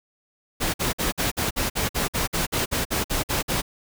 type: noise bursts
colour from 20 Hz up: pink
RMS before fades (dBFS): -24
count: 16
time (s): 0.6-3.62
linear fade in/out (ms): 20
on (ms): 140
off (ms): 52
effects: none